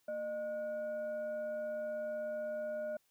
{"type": "tone with frequency modulation", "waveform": "sine", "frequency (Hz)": 610, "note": "D#5", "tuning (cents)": -34, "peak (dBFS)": -36, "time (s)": [0.08, 2.97], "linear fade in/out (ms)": 5, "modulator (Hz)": 839, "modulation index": 0.37, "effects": ["white hiss -75 dBFS RMS until 3.1 s"]}